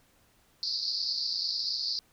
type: band-pass noise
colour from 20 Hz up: white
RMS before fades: -32 dBFS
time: 0.63-1.99 s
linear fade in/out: 0 ms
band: 4300 to 5000 Hz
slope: 96 dB/octave
effects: pink hiss -65 dBFS RMS until 2.12 s